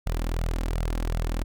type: tone with flanger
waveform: sawtooth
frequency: 40.9 Hz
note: E1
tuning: 13 cents flat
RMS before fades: -27 dBFS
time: 0.06-1.44 s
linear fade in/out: 10 ms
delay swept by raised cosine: 1.4 to 3.8 ms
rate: 2.7 Hz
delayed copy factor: +0.55
effects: none